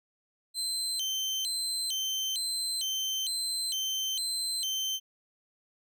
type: tone with vibrato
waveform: 30% pulse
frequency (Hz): 3564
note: A7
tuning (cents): +22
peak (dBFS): -27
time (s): 0.54-5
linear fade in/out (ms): 50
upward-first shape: square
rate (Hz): 1.1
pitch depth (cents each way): 240
effects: none